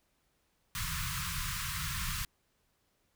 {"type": "band-stop noise", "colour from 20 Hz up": "pink", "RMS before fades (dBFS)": -36, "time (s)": [0.75, 2.25], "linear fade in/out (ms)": 2, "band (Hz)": [180, 1000], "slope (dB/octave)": 96, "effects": ["pink hiss -75 dBFS RMS until 3.15 s"]}